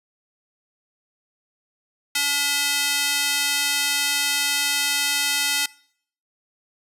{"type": "tone with high-pass filter", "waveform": "square", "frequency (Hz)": 286, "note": "D4", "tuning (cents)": -46, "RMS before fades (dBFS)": -22, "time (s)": [2.15, 5.66], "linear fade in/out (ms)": 5, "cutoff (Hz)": 2500, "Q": 0.82, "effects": ["noise-tail reverb RT60 0.6 s tail -23 dB re dry", "resampled to 32000 Hz"]}